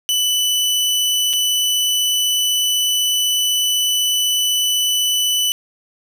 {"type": "tone with dropouts", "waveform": "sawtooth", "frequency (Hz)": 2984, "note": "F#7", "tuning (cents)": 14, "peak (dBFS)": -12, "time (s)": [0.09, 5.52], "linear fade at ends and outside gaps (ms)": 0, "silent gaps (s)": [1.331, 1.335], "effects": []}